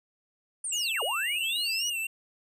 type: linear two-way sweep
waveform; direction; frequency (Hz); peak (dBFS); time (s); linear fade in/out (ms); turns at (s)
sine; down then up; 9397 to 415.3 to 6000; -30; 0.64-1.9; 5; 1.03
type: tone with vibrato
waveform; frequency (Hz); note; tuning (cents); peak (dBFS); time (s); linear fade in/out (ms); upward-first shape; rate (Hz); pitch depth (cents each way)
square; 2772; F7; -14; -30; 0.72-2.07; 5; sine; 3.7; 81
effects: none